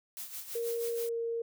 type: noise with tremolo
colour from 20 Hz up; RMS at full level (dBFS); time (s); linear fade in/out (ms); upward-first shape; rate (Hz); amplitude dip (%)
blue; -40; 0.17-1.09; 0; sine; 6.2; 65
type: tone with pitch glide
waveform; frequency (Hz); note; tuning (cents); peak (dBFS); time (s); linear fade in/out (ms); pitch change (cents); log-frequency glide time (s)
sine; 466.2 to 462.7; A#4 to A#4; 0 to -13; -31; 0.55-1.42; 5; -13; 1.04-1.16
effects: none